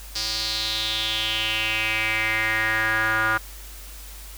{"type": "tone with band-pass filter sweep", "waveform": "square", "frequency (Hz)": 110, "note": "A2", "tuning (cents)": 0, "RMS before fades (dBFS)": -24, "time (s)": [0.15, 3.38], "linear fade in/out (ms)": 10, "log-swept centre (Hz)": [4900, 1400], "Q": 5.1, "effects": ["added 50 Hz sine -39 dBFS peak until 4.37 s", "white hiss -43 dBFS RMS until 4.37 s"]}